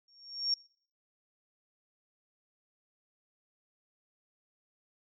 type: tone with exponential growth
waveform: sine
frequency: 5530 Hz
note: F8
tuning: 18 cents flat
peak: -24 dBFS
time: 0.08-0.54 s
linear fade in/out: 2 ms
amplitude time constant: 99 ms
effects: noise-tail reverb RT60 0.5 s tail -23 dB re dry